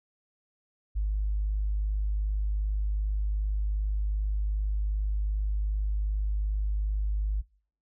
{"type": "tone", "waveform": "sine", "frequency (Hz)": 51.3, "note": "G#1", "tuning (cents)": -21, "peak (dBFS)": -24, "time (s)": [0.95, 7.42], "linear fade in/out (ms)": 20, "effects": ["noise-tail reverb RT60 0.5 s tail -25 dB re dry", "tanh soft clip ceiling -20 dBFS"]}